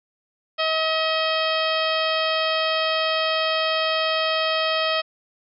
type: harmonic tone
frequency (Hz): 637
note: D#5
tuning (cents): +41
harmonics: 1 / 2 / 3 / 4 / 5 / 6 / 7 / 8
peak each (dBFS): -24 / -26 / -30 / -29 / -27 / -34 / -33 / -33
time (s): 0.58-5.02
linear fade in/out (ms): 20
effects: none